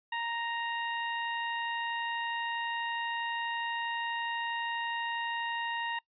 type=tone; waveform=20% pulse; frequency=932.3 Hz; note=A#5; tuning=in tune; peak=-27 dBFS; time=0.12-5.99 s; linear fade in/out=5 ms; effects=noise-tail reverb RT60 0.1 s tail -23 dB re dry + resampled to 11025 Hz